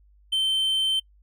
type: tone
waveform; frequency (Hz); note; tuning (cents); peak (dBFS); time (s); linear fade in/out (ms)
triangle; 3100; G7; -20; -19; 0.32-1; 10
effects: noise-tail reverb RT60 0.1 s tail -26 dB re dry + added 50 Hz sine -54 dBFS peak until 1.22 s